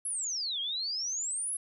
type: exponential two-way sweep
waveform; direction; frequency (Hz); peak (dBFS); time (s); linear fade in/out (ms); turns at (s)
sine; down then up; 11140 to 3183 to 11140; -31; 0.05-1.57; 5; 0.6
effects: none